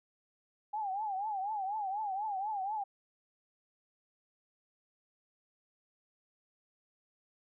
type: tone with vibrato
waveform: sine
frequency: 812 Hz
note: G#5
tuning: 39 cents flat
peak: -33 dBFS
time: 0.73-2.84 s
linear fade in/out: 10 ms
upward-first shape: triangle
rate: 4.1 Hz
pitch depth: 160 cents each way
effects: none